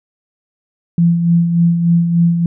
sine tone with tremolo, 170 Hz, F3, 46 cents flat, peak -7 dBFS, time 0.98-2.46 s, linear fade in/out 2 ms, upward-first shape sine, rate 3.4 Hz, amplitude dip 50%, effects none

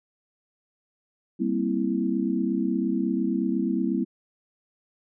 sine chord, C dominant seventh, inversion second, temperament equal, 196 / 233.1 / 261.6 / 329.6 Hz, G3 / Bb3 / C4 / E4, 0 / 0 / 0 / 0 cents, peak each -28 dBFS, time 1.39-4.05 s, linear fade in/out 20 ms, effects none

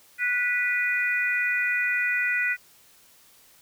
harmonic tone, 491.2 Hz, B4, 9 cents flat, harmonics 3 / 4 / 5, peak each -27 / -25 / -28 dBFS, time 0.18-2.57 s, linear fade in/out 50 ms, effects white hiss -56 dBFS RMS until 3.61 s

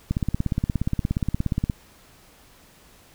click train, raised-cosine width 5 ms, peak -10 dBFS, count 28, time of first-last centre 0.11-1.698 s, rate 17 Hz, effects pink hiss -53 dBFS RMS until 3.14 s

